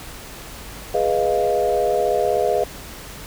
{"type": "chord", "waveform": "sine", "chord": "F half-diminished seventh", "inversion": "first", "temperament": "equal with one note detuned", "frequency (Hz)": [415.3, 490.8, 622.3, 698.5], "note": ["Ab4", "Cb5", "Eb5", "F5"], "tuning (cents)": [0, -11, 0, 0], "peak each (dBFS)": -22, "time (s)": [0.94, 2.64], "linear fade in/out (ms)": 5, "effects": ["added 50 Hz sine -43 dBFS peak until 3.26 s", "pink hiss -37 dBFS RMS until 3.26 s"]}